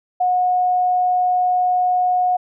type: tone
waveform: sine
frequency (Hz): 727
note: F#5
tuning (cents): -31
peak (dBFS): -14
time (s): 0.2-2.37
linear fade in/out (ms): 10
effects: none